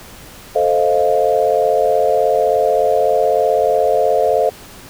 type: chord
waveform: sine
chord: F dominant seventh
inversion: first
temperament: equal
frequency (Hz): 440 / 523.3 / 622.3 / 698.5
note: A4 / C5 / Eb5 / F5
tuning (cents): 0 / 0 / 0 / 0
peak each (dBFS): -17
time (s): 0.55-4.5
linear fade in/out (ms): 10
effects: pink hiss -38 dBFS RMS until 4.89 s